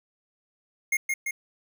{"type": "tone with echo", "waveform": "square", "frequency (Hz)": 2142, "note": "C7", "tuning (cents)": 40, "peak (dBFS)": -22, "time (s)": [0.92, 0.97], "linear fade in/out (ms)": 5, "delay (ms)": 170, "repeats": 2, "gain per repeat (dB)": -3, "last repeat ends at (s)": 1.31, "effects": []}